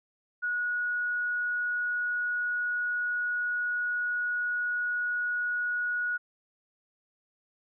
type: tone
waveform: sine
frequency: 1457 Hz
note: F#6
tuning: 27 cents flat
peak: -27 dBFS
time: 0.42-6.18 s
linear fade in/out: 20 ms
effects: none